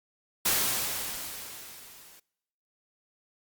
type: noise with level ramp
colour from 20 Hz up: white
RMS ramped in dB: -24 to -54 dBFS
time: 0.45-2.2 s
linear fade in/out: 10 ms
effects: noise-tail reverb RT60 0.9 s tail -25 dB re dry + Opus 48 kbps